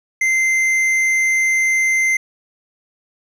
sine tone with tanh clipping, 2079 Hz, C7, 12 cents flat, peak -15 dBFS, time 0.21-2.17 s, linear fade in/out 5 ms, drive 9 dB, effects none

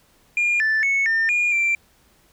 sine tone with pitch steps, 2414 / 1760 / 2205 / 1800 / 2428 / 2355 Hz, D7 / A6 / C#7 / A6 / D#7 / D7, +47 / 0 / -10 / +39 / -43 / +4 cents, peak -15 dBFS, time 0.37-1.75 s, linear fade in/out 2 ms, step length 230 ms, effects tanh soft clip ceiling -15 dBFS + pink hiss -58 dBFS RMS until 2.32 s

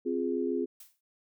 sine chord, F minor, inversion second, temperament equal, 261.6 / 349.2 / 415.3 Hz, C4 / F4 / Ab4, 0 / 0 / 0 cents, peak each -32 dBFS, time 0.05-0.66 s, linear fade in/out 20 ms
blue noise with exponential decay, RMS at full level -46 dBFS, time 0.8-1.01 s, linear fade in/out 5 ms, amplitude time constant 45 ms
effects none

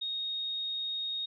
sine tone, 3729 Hz, A#7, in tune, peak -32 dBFS, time 0.01-1.26 s, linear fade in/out 10 ms, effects none

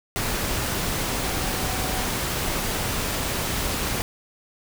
sine tone in noise, 751 Hz, F#5, 26 cents sharp, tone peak -36 dBFS, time 1.25-2.04 s, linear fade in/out 0 ms, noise pink, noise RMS -26 dBFS, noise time 0.16-4.02 s, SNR -13 dB, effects none

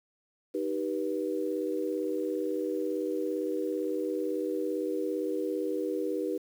sine chord, Eb augmented, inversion none, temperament just, 311.1 / 388.9 / 486.1 Hz, Eb4 / G4 / B4, 0 / -14 / -28 cents, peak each -33 dBFS, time 0.54-6.38 s, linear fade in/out 10 ms, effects 9-bit

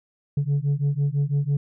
sine beating tone pair, 139.8 / 145.8 Hz, C#3 / D3, +15 / -12 cents, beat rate 6 Hz, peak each -21 dBFS, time 0.37-1.57 s, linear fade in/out 5 ms, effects tanh soft clip ceiling -17 dBFS

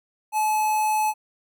square tone with notch filter, 859 Hz, A5, 42 cents flat, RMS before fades -22 dBFS, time 0.32-1.14 s, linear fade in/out 50 ms, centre 3800 Hz, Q 1.1, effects none

